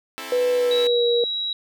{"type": "chord", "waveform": "5% pulse", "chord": "A minor", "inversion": "first", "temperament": "equal with one note detuned", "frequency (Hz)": [265.3, 329.6, 440], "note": ["C4", "E4", "A4"], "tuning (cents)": [24, 0, 0], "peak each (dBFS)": -25, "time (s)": [0.18, 0.87], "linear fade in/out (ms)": 0}
{"type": "tone with pitch glide", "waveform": "sine", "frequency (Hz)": [495.3, 474.3], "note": ["B4", "A#4"], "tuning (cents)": [5, 30], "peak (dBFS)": -17, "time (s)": [0.32, 1.24], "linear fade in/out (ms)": 2, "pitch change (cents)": -75, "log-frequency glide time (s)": [0.52, 1.07]}
{"type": "tone", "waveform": "sine", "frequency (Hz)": 3871, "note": "B7", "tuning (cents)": -35, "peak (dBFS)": -23, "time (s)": [0.71, 1.53], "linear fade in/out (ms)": 2}
{"effects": []}